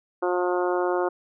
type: harmonic tone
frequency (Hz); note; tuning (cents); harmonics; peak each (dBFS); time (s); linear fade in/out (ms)
179; F3; +43; 2 / 3 / 4 / 5 / 6 / 7 / 8; -24 / -28 / -30 / -32 / -34 / -35 / -36; 0.22-1.09; 10
effects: none